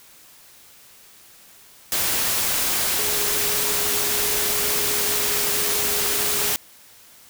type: tone in noise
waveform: sine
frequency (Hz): 415.3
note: G#4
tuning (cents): 0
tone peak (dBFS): -32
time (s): 2.99-6.53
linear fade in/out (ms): 0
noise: white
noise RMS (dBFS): -22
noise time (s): 1.92-6.56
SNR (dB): -13
effects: white hiss -49 dBFS RMS until 7.29 s